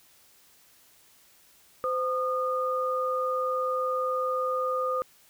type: tone pair together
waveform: sine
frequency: 514 / 1222.5 Hz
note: C5 / D#6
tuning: -31 / -31 cents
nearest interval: octave + minor third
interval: 1500 cents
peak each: -28 dBFS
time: 1.84-5.02 s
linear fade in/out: 0 ms
effects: white hiss -59 dBFS RMS until 5.29 s